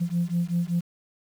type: beating tone pair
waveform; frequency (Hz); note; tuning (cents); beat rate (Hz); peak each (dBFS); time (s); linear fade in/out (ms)
sine; 170 / 175.2; F3 / F3; -46 / +6; 5.2; -25; 0-0.81; 20
effects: tanh soft clip ceiling -17 dBFS + 8-bit